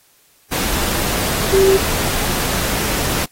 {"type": "tone in noise", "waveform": "sine", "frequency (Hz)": 386.2, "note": "G4", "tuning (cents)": -26, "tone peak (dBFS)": -9, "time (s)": [1.52, 1.78], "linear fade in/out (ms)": 20, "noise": "pink", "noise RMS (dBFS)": -20, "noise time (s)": [0.51, 3.26], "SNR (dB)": 8, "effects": ["white hiss -54 dBFS RMS until 3.31 s", "AAC 48 kbps"]}